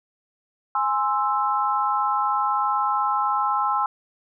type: chord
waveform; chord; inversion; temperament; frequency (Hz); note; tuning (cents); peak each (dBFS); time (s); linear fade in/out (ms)
sine; Ab augmented; none; equal; 830.6 / 1046.5 / 1318.5; Ab5 / C6 / E6; 0 / 0 / 0; -24; 0.75-3.86; 2
effects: none